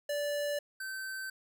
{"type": "tone pair in turn", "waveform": "square", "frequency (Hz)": [582, 1543.9], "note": ["D5", "G6"], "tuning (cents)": [-16, -27], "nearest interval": "octave + perfect fourth", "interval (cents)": 1689, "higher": "second", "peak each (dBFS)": [-32, -38], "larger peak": "first", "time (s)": [[0.09, 0.59], [0.8, 1.3]], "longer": "neither", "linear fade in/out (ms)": 5, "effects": []}